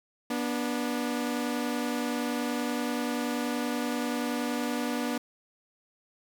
sawtooth tone pair together, 242.7 / 293.2 Hz, B3 / D4, -30 / -3 cents, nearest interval minor third, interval 327 cents, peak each -26 / -29 dBFS, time 0.3-5.18 s, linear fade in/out 5 ms, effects none

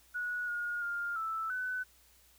sine tone with pitch steps, 1463 / 1432 / 1405 / 1319 / 1504 Hz, F#6 / F6 / F6 / E6 / F#6, -20 / +43 / +10 / +1 / +28 cents, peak -33 dBFS, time 0.14-1.84 s, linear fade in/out 20 ms, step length 340 ms, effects added 60 Hz sine -68 dBFS peak until 2.38 s + white hiss -64 dBFS RMS until 2.38 s

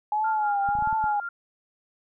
sine tone with vibrato, 837 Hz, G#5, 13 cents sharp, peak -22 dBFS, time 0.12-1.2 s, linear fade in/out 2 ms, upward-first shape triangle, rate 1.5 Hz, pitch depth 94 cents each way
sine tone with tremolo, 1395 Hz, F6, 2 cents flat, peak -29 dBFS, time 0.24-1.29 s, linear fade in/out 5 ms, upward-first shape sine, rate 5.1 Hz, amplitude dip 70%
clicks, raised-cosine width 5 ms, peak -27 dBFS, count 7, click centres 0.689 / 0.753 / 0.788 / 0.824 / 0.874 / 0.928 / 1.041 s
effects none

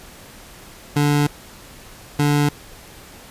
25% pulse tone bursts at uneven times, 146 Hz, D3, 10 cents flat, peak -11 dBFS, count 2, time 0.96-1.27 / 2.19-2.49 s, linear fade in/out 5 ms, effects pink hiss -42 dBFS RMS until 3.3 s + resampled to 32000 Hz

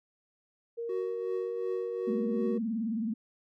sine tone with pitch glide, 466.2 to 471.9 Hz, A#4 to A#4, 0 to +21 cents, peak -33 dBFS, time 0.77-2.59 s, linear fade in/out 20 ms, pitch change +21 cents, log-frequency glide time 0.92-1.8 s
triangle tone with tremolo, 373 Hz, F#4, 14 cents sharp, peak -29 dBFS, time 0.89-2.58 s, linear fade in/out 5 ms, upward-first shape triangle, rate 2.7 Hz, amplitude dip 65%
sine tone with vibrato, 223.3 Hz, A3, 26 cents sharp, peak -29 dBFS, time 2.07-3.14 s, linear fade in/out 10 ms, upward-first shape sine, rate 19 Hz, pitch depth 120 cents each way
effects none

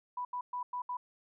sine tone bursts at uneven times, 987.8 Hz, B5, in tune, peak -34 dBFS, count 5, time 0.17-0.25 / 0.33-0.41 / 0.53-0.63 / 0.73-0.82 / 0.89-0.97 s, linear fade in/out 5 ms, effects none

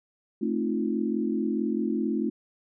sine chord, F dominant seventh, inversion first, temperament equal with one note detuned, 220 / 264.8 / 311.1 / 349.2 Hz, A3 / C4 / Eb4 / F4, 0 / +21 / 0 / 0 cents, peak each -28 / -31 / -31 / -31 dBFS, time 0.41-2.3 s, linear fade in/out 10 ms, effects none

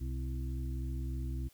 harmonic tone with a mistuned harmonic, 63.4 Hz, B1, 46 cents sharp, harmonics 1 / 2 / 4 / 5, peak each -35 / -41 / -47 / -49 dBFS, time 0-1.49 s, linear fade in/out 20 ms, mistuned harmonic 5, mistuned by +65 cents, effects white hiss -65 dBFS RMS until 1.53 s

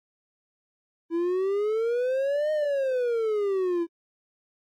triangle exponential two-way sweep, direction up then down, 329.6 to 620 to 332.1 Hz, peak -21 dBFS, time 1.1-3.87 s, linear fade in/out 50 ms, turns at 2.52 s, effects AAC 48 kbps

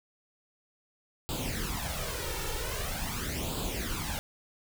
pink noise with flanger, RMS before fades -34 dBFS, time 1.29-4.19 s, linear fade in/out 0 ms, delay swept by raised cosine 0.25 to 2.25 ms, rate 0.44 Hz, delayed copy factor +0.7, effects none

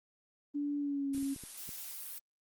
sine tone with pitch glide, 289 to 274.8 Hz, D4 to C#4, -28 to -15 cents, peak -32 dBFS, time 0.54-1.35 s, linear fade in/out 20 ms, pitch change -87 cents, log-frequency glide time 0.78-1.13 s
blue noise, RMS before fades -44 dBFS, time 1.13-2.19 s, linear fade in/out 10 ms
clicks, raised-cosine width 3 ms, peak -36 dBFS, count 6, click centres 1.148 / 1.179 / 1.228 / 1.362 / 1.437 / 1.691 s
effects Opus 32 kbps

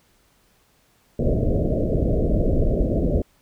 pink low-pass noise, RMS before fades -20 dBFS, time 1.19-3.22 s, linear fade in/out 5 ms, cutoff 650 Hz, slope 96 dB/octave, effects pink hiss -61 dBFS RMS until 3.41 s

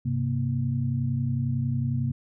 sine tone cluster, 100.1 / 131.1 / 235.5 Hz, G2 / C3 / A#3, +37 / +4 / +18 cents, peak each -31 / -25 / -31 dBFS, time 0.05-2.12 s, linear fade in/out 10 ms, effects none

